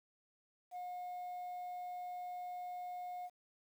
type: tone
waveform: sine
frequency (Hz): 720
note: F#5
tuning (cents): -47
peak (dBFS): -39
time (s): 0.71-3.3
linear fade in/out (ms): 50
effects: tanh soft clip ceiling -41 dBFS + 11-bit